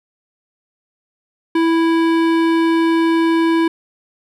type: tone with hard clipping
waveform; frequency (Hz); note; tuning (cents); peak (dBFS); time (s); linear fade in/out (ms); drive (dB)
sine; 329.6; E4; 0; -14; 1.55-3.68; 5; 16
effects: none